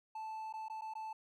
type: tone with dropouts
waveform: triangle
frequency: 877 Hz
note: A5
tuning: 6 cents flat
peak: -39 dBFS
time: 0.15-1.13 s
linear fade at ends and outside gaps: 5 ms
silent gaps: 0.527-0.537 / 0.684-0.698 / 0.811-0.818 / 0.938-0.952 s
effects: none